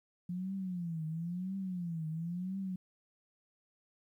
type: tone with vibrato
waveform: sine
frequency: 174.61 Hz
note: F3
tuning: in tune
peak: -35 dBFS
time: 0.29-2.76 s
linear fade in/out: 5 ms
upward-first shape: triangle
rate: 0.98 Hz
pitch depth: 200 cents each way
effects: 12-bit